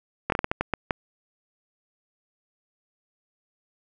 slowing click train, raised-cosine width 0.5 ms, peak -8 dBFS, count 9, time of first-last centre 0.3-0.908 s, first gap 22 ms, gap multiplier 1.34, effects none

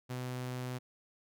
sawtooth tone, 126.1 Hz, B2, 36 cents sharp, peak -33 dBFS, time 0.09-0.79 s, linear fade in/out 20 ms, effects none

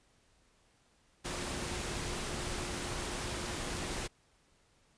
sine tone in noise, 355.7 Hz, F4, 32 cents sharp, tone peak -47 dBFS, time 1.24-4.08 s, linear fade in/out 20 ms, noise pink, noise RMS -38 dBFS, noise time 1.24-4.08 s, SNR -12 dB, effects pink hiss -69 dBFS RMS until 4.97 s + resampled to 22050 Hz

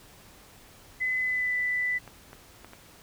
sine tone with pitch glide, 2019 to 1987.8 Hz, B6 to B6, +38 to +11 cents, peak -25 dBFS, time 1-1.99 s, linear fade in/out 20 ms, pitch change -27 cents, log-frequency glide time 1.2-1.56 s
clicks, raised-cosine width 0.5 ms, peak -30 dBFS, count 4, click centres 2.077 / 2.331 / 2.646 / 2.734 s
effects pink hiss -53 dBFS RMS until 3.02 s

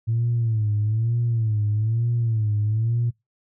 sine tone with vibrato, 111.5 Hz, A2, 23 cents sharp, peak -18 dBFS, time 0.07-3.11 s, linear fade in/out 20 ms, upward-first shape sine, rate 1.1 Hz, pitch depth 110 cents each way, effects noise-tail reverb RT60 0.2 s tail -24 dB re dry + tanh soft clip ceiling -15 dBFS

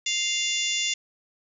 harmonic tone, 698.5 Hz, F5, in tune, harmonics 3 / 4 / 5 / 6 / 7 / 8 / 9 / 10, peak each -32 / -29 / -29 / -41 / -36 / -35 / -36 / -31 dBFS, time 0.06-0.94 s, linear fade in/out 5 ms, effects none

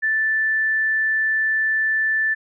sine tone, 1760 Hz, A6, in tune, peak -17 dBFS, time 0.02-2.35 s, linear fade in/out 20 ms, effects none

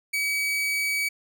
40% pulse tone, 2276 Hz, C#7, 45 cents sharp, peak -23 dBFS, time 0.13-1.09 s, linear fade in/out 10 ms, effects none

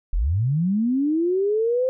sine linear sweep, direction up, 33.1 to 523.3 Hz, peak -18 dBFS, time 0.13-1.89 s, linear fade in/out 0 ms, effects none

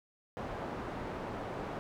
white low-pass noise, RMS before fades -40 dBFS, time 0.37-1.79 s, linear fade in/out 0 ms, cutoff 790 Hz, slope 12 dB/octave, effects none

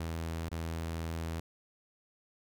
sawtooth tone with dropouts, 82.1 Hz, E2, 6 cents flat, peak -31 dBFS, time 0-1.4 s, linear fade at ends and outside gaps 5 ms, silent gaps 0.491-0.515 s, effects none

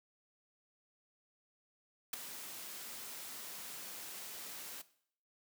white noise with ADSR envelope, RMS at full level -34 dBFS, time 2.13-4.82 s, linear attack 6 ms, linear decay 9 ms, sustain -13 dB, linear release 9 ms, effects noise-tail reverb RT60 0.6 s tail -17 dB re dry + high-pass 150 Hz 12 dB/octave

